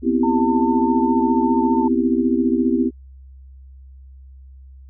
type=chord; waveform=sine; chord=C major seventh; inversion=third; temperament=equal; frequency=246.9 / 261.6 / 329.6 / 392 Hz; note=B3 / C4 / E4 / G4; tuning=0 / 0 / 0 / 0 cents; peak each=-19 / -20 / -21 / -24 dBFS; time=0.02-2.91 s; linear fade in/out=50 ms
type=tone with vibrato; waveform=sine; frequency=898 Hz; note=A5; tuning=35 cents sharp; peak=-21 dBFS; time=0.23-1.88 s; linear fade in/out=5 ms; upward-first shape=triangle; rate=4.8 Hz; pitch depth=18 cents each way
effects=added 66 Hz sine -39 dBFS peak until 4.89 s